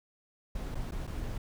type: noise with dropouts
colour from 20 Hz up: brown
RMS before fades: -36 dBFS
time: 0.55-1.38 s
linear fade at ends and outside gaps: 5 ms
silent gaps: 0.747-0.752 / 0.911-0.919 / 1.07-1.074 s
effects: none